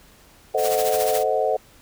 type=chord; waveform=sine; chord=A diminished seventh; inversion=none; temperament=equal with one note detuned; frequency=440 / 523.3 / 627.7 / 740 Hz; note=A4 / C5 / Eb5 / Gb5; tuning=0 / 0 / +15 / 0 cents; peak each=-24 dBFS; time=0.54-1.57 s; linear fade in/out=10 ms
type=noise with tremolo; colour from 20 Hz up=white; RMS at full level=-27 dBFS; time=0.57-1.24 s; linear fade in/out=50 ms; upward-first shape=sine; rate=14 Hz; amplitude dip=60%
effects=pink hiss -52 dBFS RMS until 1.81 s